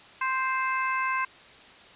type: harmonic tone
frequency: 523.3 Hz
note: C5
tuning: in tune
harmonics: 2 / 3 / 4 / 5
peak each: -27 / -31 / -33 / -35 dBFS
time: 0.21-1.25 s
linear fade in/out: 5 ms
effects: white hiss -50 dBFS RMS until 1.95 s + resampled to 8000 Hz